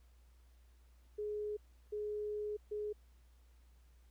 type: tone bursts at uneven times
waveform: sine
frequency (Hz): 419.6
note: G#4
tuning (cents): +18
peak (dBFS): -37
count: 3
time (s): 1.18-1.57 / 1.92-2.57 / 2.71-2.93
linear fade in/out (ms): 10
effects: added 60 Hz sine -61 dBFS peak until 4.1 s + pink hiss -75 dBFS RMS until 4.1 s